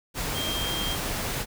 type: tone in noise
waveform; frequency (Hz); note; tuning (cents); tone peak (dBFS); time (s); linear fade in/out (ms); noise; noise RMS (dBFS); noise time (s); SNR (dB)
sine; 3199; G7; +34; -30; 0.33-0.98; 50; pink; -30; 0.14-1.46; -3
effects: none